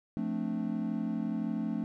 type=chord; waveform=triangle; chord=D minor seventh; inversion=first; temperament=equal; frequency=174.61 / 220 / 261.6 / 293.7 Hz; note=F3 / A3 / C4 / D4; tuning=0 / 0 / 0 / 0 cents; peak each=-36 / -31 / -36 / -36 dBFS; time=0.17-1.84 s; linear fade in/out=0 ms; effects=none